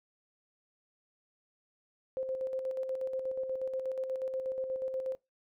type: tone with tremolo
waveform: sine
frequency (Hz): 523.3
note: C5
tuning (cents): 0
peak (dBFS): -31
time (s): 2.17-5.15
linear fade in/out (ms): 0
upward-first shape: square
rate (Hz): 8.3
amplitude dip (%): 45
effects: noise-tail reverb RT60 0.2 s tail -22 dB re dry